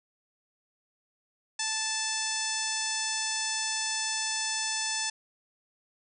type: harmonic tone with a mistuned harmonic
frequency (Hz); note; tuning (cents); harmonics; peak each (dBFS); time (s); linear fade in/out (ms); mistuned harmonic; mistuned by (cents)
878; A5; -4; 1 / 2 / 3 / 4 / 5 / 6 / 7 / 8 / 9 / 10; -39 / -37 / -39 / -39 / -40 / -35 / -36 / -40 / -39 / -40; 1.59-5.1; 5; 9; -21
effects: none